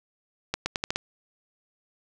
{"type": "accelerating click train", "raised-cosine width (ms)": 0.2, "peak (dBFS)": -9, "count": 6, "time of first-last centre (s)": [0.54, 0.96], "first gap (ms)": 120, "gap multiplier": 0.82, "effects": []}